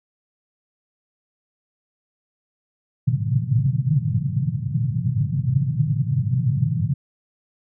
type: band-pass noise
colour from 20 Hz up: white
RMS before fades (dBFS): -21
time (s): 3.07-6.94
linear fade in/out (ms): 10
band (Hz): 110 to 150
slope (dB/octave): 48
effects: none